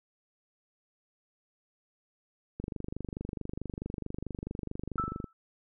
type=click train; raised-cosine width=3 ms; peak=-23 dBFS; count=66; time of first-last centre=2.6-5.242 s; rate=24.6 Hz
type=tone with exponential decay; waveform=sine; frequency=1318.5 Hz; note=E6; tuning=in tune; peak=-26 dBFS; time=4.98-5.33 s; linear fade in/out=2 ms; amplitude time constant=75 ms
effects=none